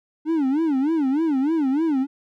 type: tone with vibrato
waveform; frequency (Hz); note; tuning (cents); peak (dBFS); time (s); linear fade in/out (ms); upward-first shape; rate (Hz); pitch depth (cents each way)
triangle; 293.7; D4; 0; -16; 0.25-2.07; 50; sine; 3.3; 210
effects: none